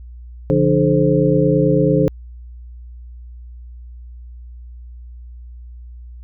sine tone cluster, 141.5 / 170.6 / 298.5 / 427.8 / 525 Hz, C#3 / F3 / D4 / A4 / C5, +36 / -40 / +28 / -49 / +6 cents, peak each -18 dBFS, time 0.5-2.08 s, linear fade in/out 0 ms, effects added 60 Hz sine -33 dBFS peak until 6.23 s

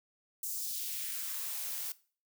blue noise with high-pass filter sweep, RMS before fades -38 dBFS, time 0.43-1.92 s, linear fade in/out 2 ms, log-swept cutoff 7500 to 300 Hz, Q 1.4, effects noise-tail reverb RT60 0.4 s tail -19 dB re dry

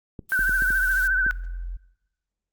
clicks, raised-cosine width 3 ms, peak -23 dBFS, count 6, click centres 0.192 / 0.392 / 0.494 / 0.622 / 0.705 / 1.265 s
blue noise, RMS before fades -38 dBFS, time 0.29-1.08 s, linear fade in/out 10 ms
sine tone with vibrato, 1525 Hz, G6, 48 cents flat, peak -19 dBFS, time 0.32-1.31 s, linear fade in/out 0 ms, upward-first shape triangle, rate 14 Hz, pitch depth 68 cents each way
sine tone, 43.42 Hz, F1, 9 cents flat, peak -29 dBFS, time 0.39-1.77 s, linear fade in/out 10 ms
effects noise-tail reverb RT60 1.0 s tail -21 dB re dry + Opus 32 kbps

